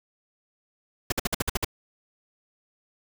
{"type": "noise bursts", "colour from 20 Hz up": "pink", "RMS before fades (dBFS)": -25, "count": 8, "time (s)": [1.1, 1.647], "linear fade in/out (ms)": 5, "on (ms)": 22, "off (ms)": 53, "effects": []}